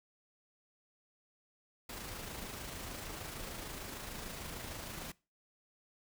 pink noise with amplitude modulation, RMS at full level -43 dBFS, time 1.89-5.12 s, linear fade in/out 5 ms, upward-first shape sine, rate 26.6 Hz, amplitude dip 35%, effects noise-tail reverb RT60 0.3 s tail -22 dB re dry

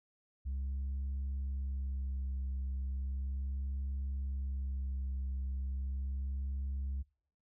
sine tone with vibrato, 67 Hz, C2, 42 cents sharp, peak -32 dBFS, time 0.45-7.03 s, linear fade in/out 20 ms, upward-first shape sine, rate 0.36 Hz, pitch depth 22 cents each way, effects noise-tail reverb RT60 0.6 s tail -26 dB re dry + tanh soft clip ceiling -33 dBFS

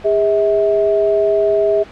sine tone pair together, 406.3 / 645 Hz, G#4 / E5, -38 / -38 cents, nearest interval minor sixth, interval 800 cents, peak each -14 dBFS, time 0.04-1.84 s, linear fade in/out 20 ms, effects pink hiss -38 dBFS RMS until 1.91 s + low-pass 3000 Hz 12 dB/octave

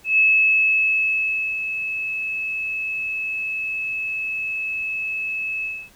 sine tone with ADSR envelope, 2595 Hz, E7, 28 cents flat, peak -12 dBFS, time 0.04-5.9 s, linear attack 140 ms, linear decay 1400 ms, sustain -11 dB, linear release 260 ms, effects pink hiss -52 dBFS RMS until 5.95 s

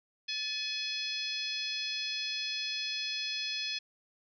harmonic tone with a mistuned harmonic, 845 Hz, G#5, 30 cents sharp, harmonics 2 / 3 / 4 / 5 / 6 / 7, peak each -46 / -39 / -38 / -39 / -39 / -50 dBFS, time 0.28-3.79 s, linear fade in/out 10 ms, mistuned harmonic 2, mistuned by +56 cents, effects none

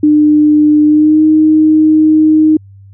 sine tone with pitch glide, 300.6 to 310.7 Hz, D4 to D#4, +40 to -2 cents, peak -4 dBFS, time 0.03-2.57 s, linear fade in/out 5 ms, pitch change +58 cents, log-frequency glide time 0.86-1.23 s, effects added 98 Hz sine -34 dBFS peak until 2.93 s

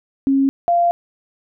sine tone pair in turn, 272.2 / 691.7 Hz, C#4 / F5, -31 / -17 cents, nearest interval octave + major third, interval 1614 cents, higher second, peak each -12 dBFS, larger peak neither, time 0.27-0.49 / 0.68-0.91 s, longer second, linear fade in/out 0 ms, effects none

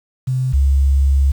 sine tone pair in turn, 129.1 / 68.67 Hz, C3 / C#2, -23 / -16 cents, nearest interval major seventh, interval 1093 cents, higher first, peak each -15 / -10 dBFS, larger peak second, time 0.27-0.53 / 0.53-1.32 s, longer second, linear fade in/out 10 ms, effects 7-bit

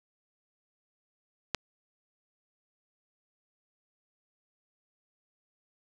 click, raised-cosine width 0.2 ms, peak -10 dBFS, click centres 1.547 s, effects none

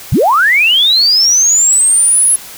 sine linear sweep, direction up, 69.3 to 10810 Hz, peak -6 dBFS, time 0.12-2.36 s, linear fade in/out 5 ms, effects white hiss -31 dBFS RMS until 2.57 s

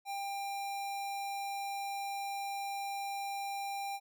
square tone, 795 Hz, G5, 24 cents sharp, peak -37 dBFS, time 0.05-4 s, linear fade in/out 50 ms, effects none

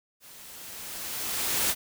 white noise with level ramp, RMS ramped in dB -50 to -24 dBFS, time 0.2-1.75 s, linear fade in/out 50 ms, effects none

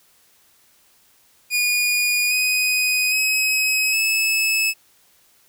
sawtooth tone with pitch steps, 2448 / 2498 / 2549 / 2601 Hz, D#7 / D#7 / D#7 / E7, -29 / +6 / +41 / -24 cents, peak -14 dBFS, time 1.5-4.74 s, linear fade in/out 50 ms, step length 810 ms, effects white hiss -57 dBFS RMS until 5.48 s

